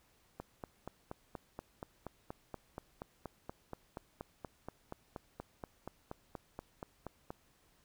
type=click train; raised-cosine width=1 ms; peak=-28 dBFS; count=30; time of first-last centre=0.4-7.305 s; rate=4.2 Hz; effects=pink hiss -70 dBFS RMS until 7.84 s